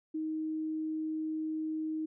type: tone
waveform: sine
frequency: 313.8 Hz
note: D#4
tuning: 15 cents sharp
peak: -32 dBFS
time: 0.14-2.06 s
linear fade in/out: 10 ms
effects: none